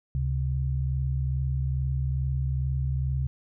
sine tone pair together, 70.45 / 132.8 Hz, C#2 / C3, +29 / +26 cents, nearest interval major seventh, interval 1097 cents, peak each -27 dBFS, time 0.15-3.27 s, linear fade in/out 0 ms, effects none

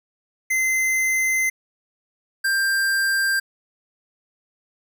square tone pair in turn, 2065 / 1585.1 Hz, C7 / G6, -23 / +19 cents, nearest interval perfect fourth, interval 458 cents, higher first, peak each -19 dBFS, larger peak neither, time 0.5-1.5 / 2.44-3.4 s, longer first, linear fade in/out 10 ms, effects none

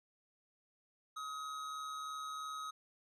square tone with amplitude modulation, 1267 Hz, D#6, 31 cents sharp, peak -40 dBFS, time 1.16-2.71 s, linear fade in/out 10 ms, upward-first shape sine, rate 143 Hz, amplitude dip 40%, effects low-pass 8000 Hz 12 dB/octave

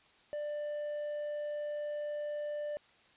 triangle tone with hard clipping, 592 Hz, D5, 14 cents sharp, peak -36 dBFS, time 0.33-2.77 s, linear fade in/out 0 ms, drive 6 dB, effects white hiss -64 dBFS RMS until 3.16 s + resampled to 8000 Hz

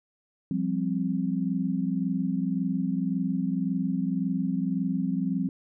sine chord, F suspended second, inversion none, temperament just, 174.61 / 196.44 / 261.9 Hz, F3 / G3 / C4, 0 / +4 / +2 cents, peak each -29 dBFS, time 0.51-5.49 s, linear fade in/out 2 ms, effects none

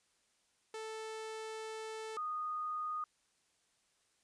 sawtooth / sine tone pair in turn, 440 / 1235.6 Hz, A4 / D#6, 0 / -12 cents, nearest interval octave + tritone, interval 1788 cents, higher second, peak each -38 / -36 dBFS, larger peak second, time 0.74-2.17 / 2.17-3.04 s, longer first, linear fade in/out 2 ms, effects white hiss -75 dBFS RMS until 4.23 s + resampled to 22050 Hz

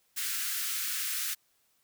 white high-pass noise, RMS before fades -33 dBFS, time 0.16-1.35 s, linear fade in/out 20 ms, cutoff 1300 Hz, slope 48 dB/octave, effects white hiss -71 dBFS RMS until 1.83 s

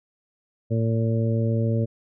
harmonic tone, 113.5 Hz, A#2, 46 cents flat, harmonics 1 / 2 / 3 / 4 / 5, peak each -21 / -27 / -33 / -31 / -32 dBFS, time 0.7-1.86 s, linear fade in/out 20 ms, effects none

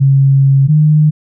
sine tone pair in turn, 136.7 / 152.47 Hz, C#3 / D#3, -24 / -35 cents, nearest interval major second, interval 189 cents, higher second, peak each -5 dBFS, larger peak neither, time 0-0.68 / 0.68-1.11 s, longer first, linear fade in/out 20 ms, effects none

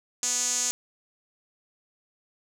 sawtooth tone with band-pass filter, 246.9 Hz, B3, in tune, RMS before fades -27 dBFS, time 0.23-0.71 s, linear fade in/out 0 ms, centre 6800 Hz, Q 6.1, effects none

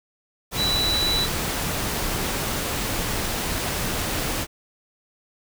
sine tone in noise, 3951 Hz, B7, in tune, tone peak -21 dBFS, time 0.56-1.28 s, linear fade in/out 50 ms, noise pink, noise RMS -26 dBFS, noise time 0.51-4.47 s, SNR +2 dB, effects none

